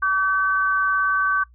sine tone pair together, 1148.5 / 1533 Hz, D6 / G6, -39 / -39 cents, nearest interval perfect fourth, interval 500 cents, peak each -20 dBFS, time 0.02-1.44 s, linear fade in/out 10 ms, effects noise-tail reverb RT60 0.1 s tail -22 dB re dry + added 60 Hz sine -48 dBFS peak until 1.54 s

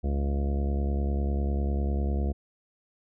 harmonic tone, 70 Hz, C#2, 18 cents sharp, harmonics 1 / 2 / 3 / 4 / 5 / 6 / 7 / 8 / 9 / 10, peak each -25 / -38 / -34 / -42 / -39 / -44 / -42 / -50 / -46 / -44 dBFS, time 0.03-2.33 s, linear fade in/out 20 ms, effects none

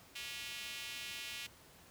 square tone with high-pass filter, 129 Hz, C3, 24 cents flat, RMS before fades -45 dBFS, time 0.15-1.47 s, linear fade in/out 10 ms, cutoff 2700 Hz, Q 2.2, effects pink hiss -60 dBFS RMS until 1.9 s + high-pass 60 Hz 12 dB/octave

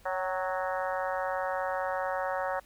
harmonic tone with a mistuned harmonic, 185 Hz, F#3, in tune, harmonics 3 / 4 / 5 / 6 / 7 / 8 / 9 / 10, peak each -33 / -35 / -37 / -39 / -40 / -41 / -42 / -43 dBFS, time 0.05-2.6 s, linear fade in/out 10 ms, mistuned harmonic 4, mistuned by +37 cents, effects added 50 Hz sine -58 dBFS peak until 2.65 s + pink hiss -60 dBFS RMS until 2.65 s

